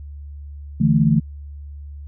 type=chord; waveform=sine; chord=D suspended second; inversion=none; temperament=just; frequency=146.83 / 165.19 / 220.2 Hz; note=D3 / E3 / A3; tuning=0 / +4 / +2 cents; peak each=-17 dBFS; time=0.8-1.2 s; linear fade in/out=10 ms; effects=added 72 Hz sine -32 dBFS peak until 2.07 s